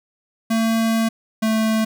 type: tone pair in turn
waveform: square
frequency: 225.4 / 220.3 Hz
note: A3 / A3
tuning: +42 / +2 cents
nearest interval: unison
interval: 40 cents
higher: first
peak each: -17 dBFS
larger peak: neither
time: 0.5-1.09 / 1.42-1.85 s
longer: first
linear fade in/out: 10 ms
effects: none